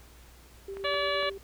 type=tone with tremolo; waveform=sine; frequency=392 Hz; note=G4; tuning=in tune; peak=-35 dBFS; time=0.68-1.38 s; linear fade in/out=5 ms; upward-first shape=square; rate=8.6 Hz; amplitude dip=30%
type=clicks; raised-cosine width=0.5 ms; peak=-28 dBFS; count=4; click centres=0.77 / 0.84 / 0.942 / 1.228 s
type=harmonic tone; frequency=574 Hz; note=D5; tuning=40 cents flat; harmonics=1 / 2 / 3 / 4 / 5 / 6 / 7; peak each=-30 / -33 / -35 / -36 / -37 / -38 / -38 dBFS; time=0.84-1.3 s; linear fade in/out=10 ms
effects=added 60 Hz sine -53 dBFS peak until 1.43 s + pink hiss -56 dBFS RMS until 1.43 s